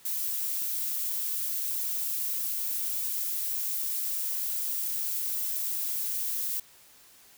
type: noise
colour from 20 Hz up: violet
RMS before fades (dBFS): -31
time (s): 0.05-6.6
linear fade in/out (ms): 5
effects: white hiss -56 dBFS RMS until 7.37 s